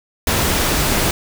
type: noise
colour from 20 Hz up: pink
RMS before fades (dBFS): -17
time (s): 0.27-1.11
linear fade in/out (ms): 2
effects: none